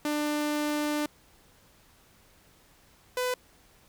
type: tone pair in turn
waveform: sawtooth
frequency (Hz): 297.7 / 500.7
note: D4 / B4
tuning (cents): +24 / +24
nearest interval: major sixth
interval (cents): 900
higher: second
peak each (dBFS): -23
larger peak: neither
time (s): 0.05-1.06 / 3.17-3.34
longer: first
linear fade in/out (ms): 2
effects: pink hiss -60 dBFS RMS until 3.88 s